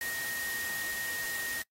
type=tone in noise; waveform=sine; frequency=1864.7 Hz; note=A#6; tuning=in tune; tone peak=-35 dBFS; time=0.01-1.62 s; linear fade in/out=2 ms; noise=white; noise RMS=-39 dBFS; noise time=0.01-1.62 s; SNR=+1 dB; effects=noise-tail reverb RT60 0.1 s tail -22 dB re dry + AAC 48 kbps